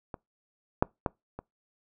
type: clicks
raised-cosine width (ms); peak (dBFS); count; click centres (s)
1; -23 / -7 / -12 / -24; 4; 0.142 / 0.825 / 1.062 / 1.39
effects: noise-tail reverb RT60 0.2 s tail -25 dB re dry